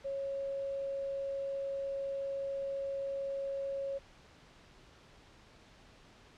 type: tone with tanh clipping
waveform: triangle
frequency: 550 Hz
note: C#5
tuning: 14 cents flat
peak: -34 dBFS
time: 0.04-3.99 s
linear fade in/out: 20 ms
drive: 3 dB
effects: pink hiss -59 dBFS RMS until 6.37 s + low-pass 5000 Hz 12 dB/octave